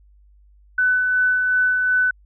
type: tone with tremolo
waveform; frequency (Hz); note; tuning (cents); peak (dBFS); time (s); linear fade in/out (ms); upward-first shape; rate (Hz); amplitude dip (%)
sine; 1500; F#6; +23; -14; 0.78-2.11; 5; sine; 2.7; 30
effects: added 50 Hz sine -49 dBFS peak until 2.25 s